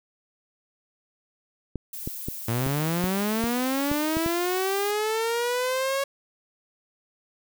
clicks, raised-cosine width 3 ms, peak -17 dBFS, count 9, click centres 1.757 / 2.075 / 2.285 / 2.665 / 3.041 / 3.44 / 3.915 / 4.169 / 4.262 s
violet noise, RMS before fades -36 dBFS, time 1.93-4.91 s, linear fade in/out 2 ms
sawtooth linear sweep, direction up, 111.7 to 554.4 Hz, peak -20 dBFS, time 2.48-6.04 s, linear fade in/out 5 ms
effects none

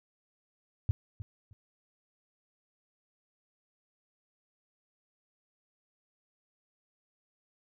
sine tone with echo, 102 Hz, G#2, 31 cents flat, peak -22 dBFS, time 0.89-0.91 s, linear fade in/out 0 ms, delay 310 ms, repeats 2, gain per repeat -14 dB, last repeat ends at 1.53 s, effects none

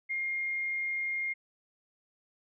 sine tone, 2126 Hz, C7, 27 cents sharp, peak -30 dBFS, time 0.09-1.34 s, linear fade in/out 20 ms, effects none

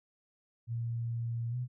sine tone with pitch glide, 116.7 to 124.36 Hz, A#2 to B2, +2 to +12 cents, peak -32 dBFS, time 0.67-1.68 s, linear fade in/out 50 ms, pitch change +110 cents, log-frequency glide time 1.5-1.56 s, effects none

